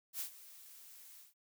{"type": "noise with ADSR envelope", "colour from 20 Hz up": "blue", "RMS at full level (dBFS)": -39, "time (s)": [0.13, 1.34], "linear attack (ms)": 74, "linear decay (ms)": 91, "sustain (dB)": -17, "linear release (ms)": 150, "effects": ["noise-tail reverb RT60 0.1 s tail -24 dB re dry"]}